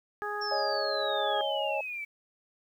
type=harmonic tone; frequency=415.3 Hz; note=G#4; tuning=in tune; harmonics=1 / 2 / 3 / 4; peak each=-37 / -37 / -37 / -37 dBFS; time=0.22-1.41 s; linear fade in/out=0 ms
type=exponential sweep; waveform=sine; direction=down; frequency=5460 to 2278 Hz; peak=-34 dBFS; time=0.41-2.05 s; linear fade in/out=10 ms
type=chord; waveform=sine; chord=C# suspended second; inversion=none; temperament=just; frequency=554.4 / 623.7 / 831.5 Hz; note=C#5 / D#5 / G#5; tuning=0 / +4 / +2 cents; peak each=-33 dBFS; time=0.51-1.81 s; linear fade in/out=5 ms
effects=10-bit